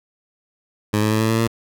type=tone with pitch steps; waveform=15% pulse; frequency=105.9 / 107.56 / 109.26 / 110.97 / 112.72 / 114.49 Hz; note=G#2 / A2 / A2 / A2 / A2 / A#2; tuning=+34 / -39 / -12 / +15 / +42 / -31 cents; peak=-10 dBFS; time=0.93-1.476 s; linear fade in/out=10 ms; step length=91 ms; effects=none